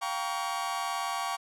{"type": "chord", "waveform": "40% pulse", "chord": "G half-diminished seventh", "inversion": "third", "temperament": "just", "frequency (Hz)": [705.6, 784, 940.8, 1128.9], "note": ["F5", "G5", "Bb5", "Db6"], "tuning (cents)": [18, 0, 16, 31], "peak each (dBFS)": [-37, -35, -37, -33], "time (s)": [0.01, 1.37], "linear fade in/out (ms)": 20, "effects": ["low-pass 12000 Hz 12 dB/octave"]}